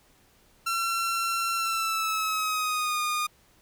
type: tone with pitch glide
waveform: sawtooth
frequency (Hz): 1356 to 1222.1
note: E6 to D#6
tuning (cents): +49 to -31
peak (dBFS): -22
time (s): 0.66-3.27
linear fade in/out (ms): 10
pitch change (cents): -180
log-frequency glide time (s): 1.56-3.01
effects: pink hiss -61 dBFS RMS until 3.61 s